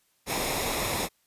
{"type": "noise with comb filter", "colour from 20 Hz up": "pink", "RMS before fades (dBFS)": -29, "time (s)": [0.26, 1.09], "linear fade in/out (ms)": 50, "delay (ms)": 0.66, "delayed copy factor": -0.55, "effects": ["white hiss -69 dBFS RMS until 1.26 s", "resampled to 32000 Hz"]}